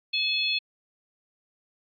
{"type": "harmonic tone", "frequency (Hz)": 857, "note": "A5", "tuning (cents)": -46, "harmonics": [3, 4, 5], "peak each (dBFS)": [-27, -28, -29], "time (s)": [0.13, 0.59], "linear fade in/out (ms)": 10, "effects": ["AAC 48 kbps"]}